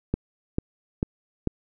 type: click train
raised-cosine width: 3 ms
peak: -10 dBFS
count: 4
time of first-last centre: 0.14-1.473 s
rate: 2.25 Hz
effects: none